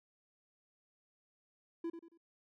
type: tone with echo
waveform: triangle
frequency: 334.6 Hz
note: E4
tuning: 26 cents sharp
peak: -34 dBFS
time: 1.84-1.9 s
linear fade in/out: 5 ms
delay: 92 ms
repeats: 3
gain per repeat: -9 dB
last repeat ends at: 2.176 s
effects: none